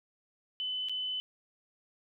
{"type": "tone with dropouts", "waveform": "sine", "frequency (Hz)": 3018, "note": "F#7", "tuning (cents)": 34, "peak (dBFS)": -32, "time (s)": [0.6, 1.2], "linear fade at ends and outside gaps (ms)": 0, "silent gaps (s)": [0.886, 0.895], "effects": []}